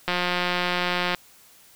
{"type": "click train", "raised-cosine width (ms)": 0.3, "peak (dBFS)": -8, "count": 191, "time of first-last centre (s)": [0.08, 1.147], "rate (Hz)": 178, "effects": ["white hiss -53 dBFS RMS until 1.75 s"]}